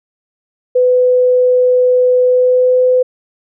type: tone with pitch glide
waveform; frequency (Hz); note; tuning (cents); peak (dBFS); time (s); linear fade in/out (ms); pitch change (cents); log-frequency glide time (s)
sine; 501 to 505.7; B4 to B4; +25 to +41; -7; 0.75-3.03; 10; +16; 2.23-2.81
effects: none